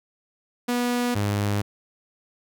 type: tone pair in turn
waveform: sawtooth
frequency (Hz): 243.6 / 102.42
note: B3 / G#2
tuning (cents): -24 / -24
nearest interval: octave + minor third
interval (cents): 1500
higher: first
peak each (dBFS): -18 / -18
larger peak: neither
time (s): 0.68-1.15 / 1.15-1.62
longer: neither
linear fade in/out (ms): 10
effects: none